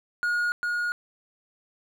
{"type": "tone with echo", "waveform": "triangle", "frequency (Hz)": 1438, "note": "F#6", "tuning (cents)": -50, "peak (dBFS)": -21, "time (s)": [0.23, 0.52], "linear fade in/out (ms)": 0, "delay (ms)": 400, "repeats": 1, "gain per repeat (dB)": -2, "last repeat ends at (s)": 0.92, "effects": []}